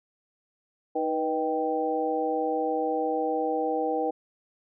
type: harmonic tone with a mistuned harmonic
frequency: 156.6 Hz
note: D#3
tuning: 11 cents sharp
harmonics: 2 / 3 / 4 / 5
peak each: -31 / -28 / -34 / -29 dBFS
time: 0.95-4.11 s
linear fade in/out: 10 ms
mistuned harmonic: 3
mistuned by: +62 cents
effects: none